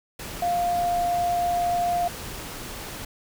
sine tone in noise, 701 Hz, F5, 6 cents sharp, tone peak -21 dBFS, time 0.42-2.08 s, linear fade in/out 5 ms, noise pink, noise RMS -36 dBFS, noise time 0.19-3.05 s, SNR +12 dB, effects none

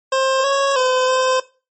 25% pulse tone with pitch steps, 530 / 552 / 511 / 516 Hz, C5 / C#5 / C5 / C5, +22 / -7 / -41 / -24 cents, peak -11 dBFS, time 0.12-1.4 s, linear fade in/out 5 ms, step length 320 ms, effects noise-tail reverb RT60 0.3 s tail -17 dB re dry + MP3 32 kbps

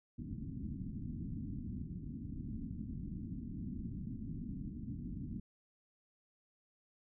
white low-pass noise, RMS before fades -43 dBFS, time 0.18-5.4 s, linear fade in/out 5 ms, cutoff 270 Hz, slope 48 dB/octave, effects none

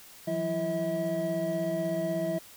triangle tone cluster, 165.8 / 182.1 / 333.2 / 644 Hz, E3 / F#3 / E4 / E5, +10 / -27 / +19 / -41 cents, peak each -34 / -34 / -32 / -28 dBFS, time 0.27-2.39 s, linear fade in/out 10 ms, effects white hiss -51 dBFS RMS until 2.56 s

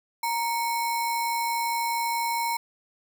sine tone with sample-and-hold, 932.3 Hz, A#5, in tune, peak -24 dBFS, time 0.23-2.57 s, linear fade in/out 5 ms, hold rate 3150 Hz, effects none

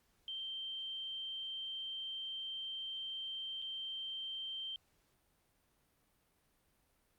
sine tone with dropouts, 3136 Hz, G7, in tune, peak -40 dBFS, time 0.28-4.76 s, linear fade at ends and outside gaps 1 ms, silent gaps 3.618-3.622 s, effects pink hiss -75 dBFS RMS until 7.18 s + Opus 48 kbps

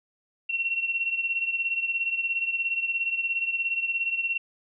sine beating tone pair, 2722 / 2739 Hz, F7 / F7, -45 / -34 cents, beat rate 17 Hz, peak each -26 / -31 dBFS, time 0.49-4.38 s, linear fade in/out 10 ms, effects none

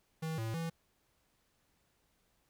square tone with pitch steps, 160.2 / 112.4 / 165.2 Hz, E3 / A2 / E3, -49 / +37 / +4 cents, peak -36 dBFS, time 0.22-0.7 s, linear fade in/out 10 ms, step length 160 ms, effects pink hiss -75 dBFS RMS until 2.49 s

